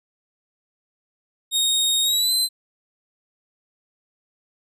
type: tone with pitch glide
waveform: sawtooth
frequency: 3729 to 4067 Hz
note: A#7 to C8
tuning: 0 to -50 cents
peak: -15 dBFS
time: 1.51-2.49 s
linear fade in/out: 50 ms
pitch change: +150 cents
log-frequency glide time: 2.03-2.33 s
effects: resampled to 32000 Hz